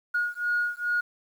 sine beating tone pair, 1440 / 1442.4 Hz, F#6 / F#6, -47 / -45 cents, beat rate 2.4 Hz, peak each -27 dBFS, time 0.14-1.01 s, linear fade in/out 10 ms, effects tanh soft clip ceiling -18 dBFS + 9-bit

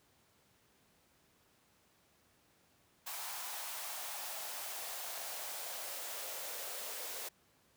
white noise with high-pass filter sweep, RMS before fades -43 dBFS, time 3.06-7.29 s, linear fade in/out 10 ms, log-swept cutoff 840 to 490 Hz, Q 2.6, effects pink hiss -70 dBFS RMS until 7.76 s + high-pass 80 Hz 12 dB/octave

